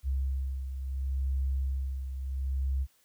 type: beating tone pair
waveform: sine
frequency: 66.7 / 67.42 Hz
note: C2 / C#2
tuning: +34 / -48 cents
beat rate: 0.72 Hz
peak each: -29 / -37 dBFS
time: 0.03-2.87 s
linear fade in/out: 50 ms
effects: white hiss -67 dBFS RMS until 3.04 s